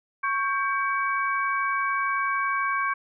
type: tone cluster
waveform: sine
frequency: 1108 / 1581 / 2275 Hz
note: C#6 / G6 / C#7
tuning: -1 / +14 / +44 cents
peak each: -25 / -28 / -31 dBFS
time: 0.23-2.94 s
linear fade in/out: 10 ms
effects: none